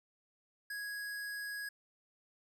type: tone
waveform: square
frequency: 1661.2 Hz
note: G#6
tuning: in tune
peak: -40 dBFS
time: 0.7-1.69 s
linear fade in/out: 5 ms
effects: none